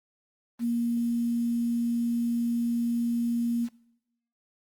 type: tone with quantisation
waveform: sine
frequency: 235.5 Hz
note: A#3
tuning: 18 cents sharp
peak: -24 dBFS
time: 0.59-3.69 s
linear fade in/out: 50 ms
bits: 8
effects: noise-tail reverb RT60 0.8 s tail -20 dB re dry + Opus 32 kbps